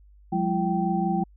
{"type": "tone cluster", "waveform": "sine", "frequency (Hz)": [178.8, 204.2, 337.5, 776], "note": ["F3", "G#3", "E4", "G5"], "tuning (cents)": [41, -29, 41, -18], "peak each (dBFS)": [-26, -28, -29, -27], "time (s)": [0.32, 1.24], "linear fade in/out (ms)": 10, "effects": ["added 50 Hz sine -50 dBFS peak until 1.36 s"]}